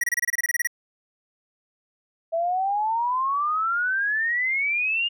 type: tone bursts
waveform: square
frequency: 1916 Hz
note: A#6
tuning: 47 cents sharp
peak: -21 dBFS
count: 13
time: 0.01-0.673 s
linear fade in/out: 5 ms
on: 27 ms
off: 26 ms
type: exponential sweep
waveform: sine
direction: up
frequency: 651 to 2862 Hz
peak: -21 dBFS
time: 2.32-5.09 s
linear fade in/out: 20 ms
effects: none